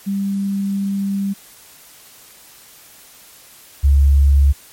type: tone pair in turn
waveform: sine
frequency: 197.7 / 69.9 Hz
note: G3 / C#2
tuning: +15 / +15 cents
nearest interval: octave + tritone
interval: 1800 cents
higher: first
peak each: -17 / -8 dBFS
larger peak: second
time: 0.06-1.34 / 3.83-4.53 s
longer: first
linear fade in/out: 20 ms
effects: white hiss -44 dBFS RMS until 4.72 s + MP3 64 kbps